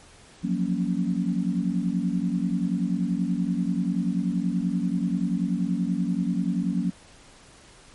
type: chord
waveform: sine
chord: Gb major seventh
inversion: third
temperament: equal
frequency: 174.61 / 185 / 233.1 / 277.2 Hz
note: F3 / Gb3 / Bb3 / Db4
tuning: 0 / 0 / 0 / 0 cents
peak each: -28 / -26 / -29 / -30 dBFS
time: 0.43-6.91 s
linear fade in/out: 20 ms
effects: pink hiss -51 dBFS RMS until 7.94 s + MP3 48 kbps